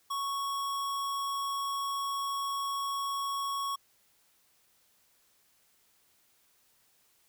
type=tone; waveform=square; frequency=1108.7 Hz; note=C#6; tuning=in tune; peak=-32 dBFS; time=0.1-3.76 s; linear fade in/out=10 ms; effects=white hiss -68 dBFS RMS until 7.28 s